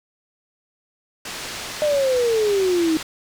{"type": "low-pass noise", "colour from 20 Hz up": "white", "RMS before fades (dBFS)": -32, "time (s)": [1.25, 3.03], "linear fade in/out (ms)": 5, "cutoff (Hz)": 5500, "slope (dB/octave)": 12}
{"type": "exponential sweep", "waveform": "sine", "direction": "down", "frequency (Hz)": [612, 311.1], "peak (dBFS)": -16, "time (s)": [1.82, 2.97], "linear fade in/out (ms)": 0}
{"effects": []}